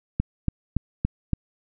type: click train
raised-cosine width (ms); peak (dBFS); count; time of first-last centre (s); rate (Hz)
5; -9; 5; 0.2-1.333; 3.53
effects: none